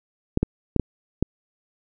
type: clicks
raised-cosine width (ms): 3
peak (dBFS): -6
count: 5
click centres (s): 0.374 / 0.43 / 0.763 / 0.797 / 1.226
effects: none